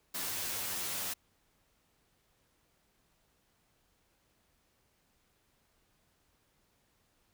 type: noise with comb filter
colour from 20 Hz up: white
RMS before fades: -37 dBFS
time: 0.14-1.14 s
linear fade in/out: 10 ms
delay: 11 ms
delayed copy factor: +0.95
effects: pink hiss -73 dBFS RMS until 7.33 s